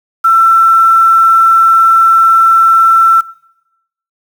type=tone with quantisation; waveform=sine; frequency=1341 Hz; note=E6; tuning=29 cents sharp; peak=-4 dBFS; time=0.24-3.21 s; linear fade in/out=10 ms; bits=5; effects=noise-tail reverb RT60 0.9 s tail -21 dB re dry